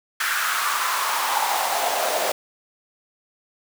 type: noise with high-pass filter sweep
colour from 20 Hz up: pink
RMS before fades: -23 dBFS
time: 0.2-2.32 s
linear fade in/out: 5 ms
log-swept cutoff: 1500 to 590 Hz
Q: 3.9
effects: none